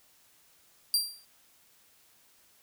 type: tone with exponential decay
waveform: sawtooth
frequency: 4732 Hz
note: D8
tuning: 12 cents sharp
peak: -18 dBFS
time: 0.94-1.25 s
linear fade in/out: 1 ms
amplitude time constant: 67 ms
effects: white hiss -63 dBFS RMS until 2.62 s

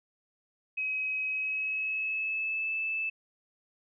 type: tone with pitch glide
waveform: sine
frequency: 2542 to 2627 Hz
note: D#7 to E7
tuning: +36 to -7 cents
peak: -29 dBFS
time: 0.77-3.1 s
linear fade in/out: 10 ms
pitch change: +57 cents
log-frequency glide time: 1.27-2.73 s
effects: none

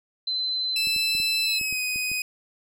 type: tone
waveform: sine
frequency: 4056 Hz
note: B7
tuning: 45 cents sharp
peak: -24 dBFS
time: 0.27-1.59 s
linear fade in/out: 5 ms
type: tone with pitch glide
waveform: sawtooth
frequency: 2637 to 2503 Hz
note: E7 to D#7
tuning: 0 to +10 cents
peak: -22 dBFS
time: 0.76-2.22 s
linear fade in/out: 2 ms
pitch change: -90 cents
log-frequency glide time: 1.44-1.8 s
type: clicks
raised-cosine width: 3 ms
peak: -29 dBFS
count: 8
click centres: 0.872 / 0.963 / 1.151 / 1.201 / 1.613 / 1.726 / 1.96 / 2.116 s
effects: none

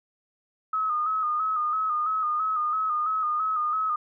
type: tone with vibrato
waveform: sine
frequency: 1253 Hz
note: D#6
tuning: 12 cents sharp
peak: -23 dBFS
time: 0.73-3.96 s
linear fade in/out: 5 ms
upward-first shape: square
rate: 3 Hz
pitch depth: 43 cents each way
effects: none

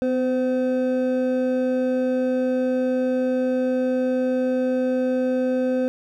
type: tone pair together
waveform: triangle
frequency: 253.2 / 514 Hz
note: B3 / C5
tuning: +43 / -31 cents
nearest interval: octave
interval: 1226 cents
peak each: -20 dBFS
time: 0.02-5.88 s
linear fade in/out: 0 ms
effects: none

